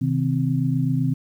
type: tone cluster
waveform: sine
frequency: 130.4 / 158.2 / 258.6 Hz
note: C3 / D#3 / C4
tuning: -5 / +29 / -20 cents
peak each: -22 / -23 / -24 dBFS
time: 0.01-1.14 s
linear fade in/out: 10 ms
effects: 9-bit